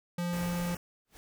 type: tone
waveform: square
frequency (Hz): 174.61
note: F3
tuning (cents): 0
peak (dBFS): -31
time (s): 0.18-0.75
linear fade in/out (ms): 5
type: band-stop noise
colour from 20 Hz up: pink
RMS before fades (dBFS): -42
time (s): 0.33-0.77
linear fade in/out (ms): 2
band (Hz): 3000 to 5100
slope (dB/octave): 96
type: noise with exponential growth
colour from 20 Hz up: pink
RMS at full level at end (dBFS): -49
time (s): 1.05-1.17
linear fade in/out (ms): 0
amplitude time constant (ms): 24
effects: none